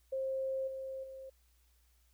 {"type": "tone with level steps", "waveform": "sine", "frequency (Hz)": 531, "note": "C5", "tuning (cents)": 25, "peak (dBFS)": [-33, -39, -45], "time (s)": [0.12, 1.3], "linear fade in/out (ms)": 10, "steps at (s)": [0.67, 1.03], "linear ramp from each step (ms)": 10, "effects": ["added 60 Hz sine -67 dBFS peak until 2.13 s", "white hiss -74 dBFS RMS until 2.13 s"]}